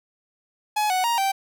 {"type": "tone with pitch steps", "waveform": "45% pulse", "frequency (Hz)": [845, 742, 938, 779], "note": ["G#5", "F#5", "A#5", "G5"], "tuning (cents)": [30, 5, 11, -11], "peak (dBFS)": -20, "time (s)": [0.76, 1.32], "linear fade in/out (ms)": 10, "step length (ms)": 140, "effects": []}